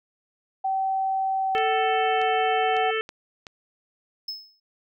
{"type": "tone with pitch glide", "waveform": "sine", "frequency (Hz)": [769, 749.3], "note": ["G5", "F#5"], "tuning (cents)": [-33, 22], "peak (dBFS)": -22, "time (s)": [0.64, 2.91], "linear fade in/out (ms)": 10, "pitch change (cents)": -45, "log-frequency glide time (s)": [1.39, 2.26]}
{"type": "harmonic tone", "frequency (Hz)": 441.2, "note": "A4", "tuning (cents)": 5, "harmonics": [1, 3, 4, 5, 6, 7], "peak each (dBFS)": [-26, -31, -32, -33, -34, -34], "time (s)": [1.55, 3.01], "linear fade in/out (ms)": 0}
{"type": "clicks", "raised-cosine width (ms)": 0.2, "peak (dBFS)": -22, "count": 5, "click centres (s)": [1.581, 2.216, 2.767, 3.091, 3.468]}
{"type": "tone with exponential decay", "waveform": "triangle", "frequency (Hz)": 5200, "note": "E8", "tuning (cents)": -24, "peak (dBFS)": -26, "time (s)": [4.28, 4.6], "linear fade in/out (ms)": 5, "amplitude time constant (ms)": 68}
{"effects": []}